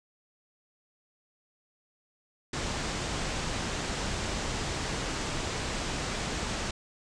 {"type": "low-pass noise", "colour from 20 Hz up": "pink", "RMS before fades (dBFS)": -33, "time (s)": [2.53, 6.71], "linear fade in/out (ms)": 5, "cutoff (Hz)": 8200, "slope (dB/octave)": 48, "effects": []}